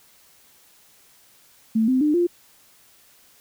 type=tone with pitch steps; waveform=sine; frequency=222.3 / 258.3 / 300.2 / 348.8 Hz; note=A3 / C4 / D4 / F4; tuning=+18 / -22 / +38 / -2 cents; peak=-16 dBFS; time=1.75-2.27 s; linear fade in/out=10 ms; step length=130 ms; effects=white hiss -55 dBFS RMS until 3.4 s